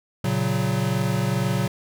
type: chord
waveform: square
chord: F# major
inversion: first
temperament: equal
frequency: 116.54 / 138.59 / 185 Hz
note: A#2 / C#3 / F#3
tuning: 0 / 0 / 0 cents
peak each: -26 dBFS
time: 0.24-1.68 s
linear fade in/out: 5 ms
effects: none